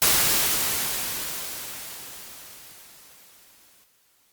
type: noise with exponential decay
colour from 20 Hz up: white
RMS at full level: -18 dBFS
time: 0.02-3.84 s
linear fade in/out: 0 ms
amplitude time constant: 830 ms
effects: white hiss -63 dBFS RMS until 4.32 s + Opus 48 kbps